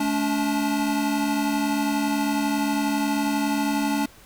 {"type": "tone cluster", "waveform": "square", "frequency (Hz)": [215.5, 285.6, 869], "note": ["A3", "D4", "A5"], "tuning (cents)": [-36, -48, -22], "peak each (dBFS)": [-28, -24, -31], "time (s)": [0, 4.06], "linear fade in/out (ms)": 5, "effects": ["pink hiss -50 dBFS RMS until 4.25 s"]}